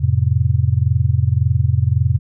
sine chord, F major, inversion none, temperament just, 87.31 / 109.13 / 130.96 Hz, F2 / A2 / C3, 0 / -14 / +2 cents, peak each -17 dBFS, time 0-2.19 s, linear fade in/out 20 ms, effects none

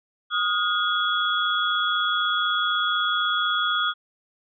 sine tone cluster, 1246 / 1430 / 3358 Hz, D#6 / F6 / G#7, +2 / +41 / +18 cents, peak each -25 dBFS, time 0.3-3.94 s, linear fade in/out 50 ms, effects none

